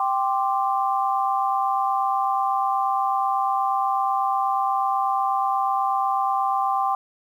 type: chord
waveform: sine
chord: G suspended fourth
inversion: none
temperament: equal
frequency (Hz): 784 / 1046.5 / 1174.7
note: G5 / C6 / D6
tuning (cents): 0 / 0 / 0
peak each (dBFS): -22 / -25 / -26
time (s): 0-6.95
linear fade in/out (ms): 2
effects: 9-bit